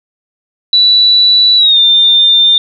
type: tone with pitch glide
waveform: sine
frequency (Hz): 3951 to 3602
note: B7 to A7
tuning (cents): 0 to +40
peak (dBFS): -4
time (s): 0.73-2.58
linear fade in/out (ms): 2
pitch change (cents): -160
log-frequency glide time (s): 1.57-1.79
effects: none